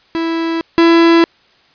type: tone pair in turn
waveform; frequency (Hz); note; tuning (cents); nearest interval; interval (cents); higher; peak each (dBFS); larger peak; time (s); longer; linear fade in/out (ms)
45% pulse; 329.6 / 334.2; E4 / E4; 0 / +24; unison; 24; second; -15 / -6; second; 0.15-0.61 / 0.78-1.24; neither; 0
effects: white hiss -51 dBFS RMS until 1.74 s + resampled to 11025 Hz